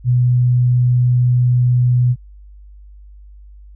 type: tone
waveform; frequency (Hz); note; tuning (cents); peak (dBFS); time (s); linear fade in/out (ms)
sine; 123.7; B2; +3; -10; 0.04-2.16; 50
effects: added 50 Hz sine -37 dBFS peak until 3.75 s